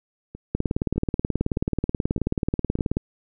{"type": "two click trains", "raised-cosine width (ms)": 3, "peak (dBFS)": [-9, -23], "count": [46, 5], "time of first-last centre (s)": [[0.55, 2.969], [0.35, 2.789]], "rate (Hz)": [18.6, 1.64], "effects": []}